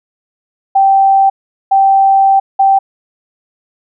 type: tone bursts at uneven times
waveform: sine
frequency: 780 Hz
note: G5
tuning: 9 cents flat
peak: -5 dBFS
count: 3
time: 0.75-1.3 / 1.71-2.4 / 2.59-2.79 s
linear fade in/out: 10 ms
effects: none